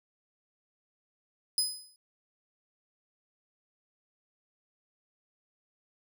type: tone with exponential decay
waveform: 25% pulse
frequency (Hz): 5020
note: D#8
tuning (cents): +15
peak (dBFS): -18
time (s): 1.58-1.96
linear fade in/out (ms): 1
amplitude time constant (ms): 81
effects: none